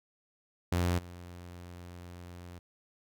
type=tone with level steps; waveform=sawtooth; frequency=88 Hz; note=F2; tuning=14 cents sharp; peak=-23 / -41 dBFS; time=0.72-2.59 s; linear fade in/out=5 ms; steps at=0.98 s; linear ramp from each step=10 ms; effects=none

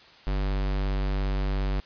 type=tone; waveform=square; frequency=48.6 Hz; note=G1; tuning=14 cents flat; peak=-25 dBFS; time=0.27-1.8 s; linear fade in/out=0 ms; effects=white hiss -52 dBFS RMS until 1.85 s + resampled to 11025 Hz

